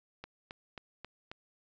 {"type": "click train", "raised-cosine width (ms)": 0.3, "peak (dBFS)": -27, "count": 5, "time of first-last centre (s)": [0.24, 1.315], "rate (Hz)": 3.72, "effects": ["resampled to 16000 Hz"]}